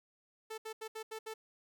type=tone bursts at uneven times; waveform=sawtooth; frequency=440 Hz; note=A4; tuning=in tune; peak=-37 dBFS; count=6; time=0.5-0.58 / 0.65-0.73 / 0.81-0.88 / 0.95-1.03 / 1.11-1.19 / 1.26-1.34 s; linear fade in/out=10 ms; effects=none